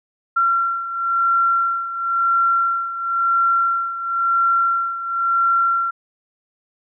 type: beating tone pair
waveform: sine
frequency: 1366 / 1366.97 Hz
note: F6 / F6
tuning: -39 / -38 cents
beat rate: 0.97 Hz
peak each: -17 / -22 dBFS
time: 0.36-5.91 s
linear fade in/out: 10 ms
effects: none